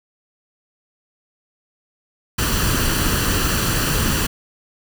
pink noise with comb filter, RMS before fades -19 dBFS, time 2.38-4.27 s, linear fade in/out 10 ms, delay 0.68 ms, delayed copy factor +0.55, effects none

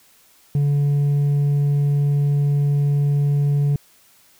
triangle tone with hard clipping, 143.5 Hz, D3, 40 cents flat, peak -14 dBFS, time 0.55-3.76 s, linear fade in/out 2 ms, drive 1 dB, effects white hiss -54 dBFS RMS until 4.39 s

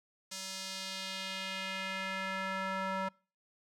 square tone with band-pass filter sweep, 190.8 Hz, G3, 47 cents flat, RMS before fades -38 dBFS, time 0.31-3.09 s, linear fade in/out 10 ms, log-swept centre 6200 to 1100 Hz, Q 1.4, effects noise-tail reverb RT60 0.4 s tail -26 dB re dry

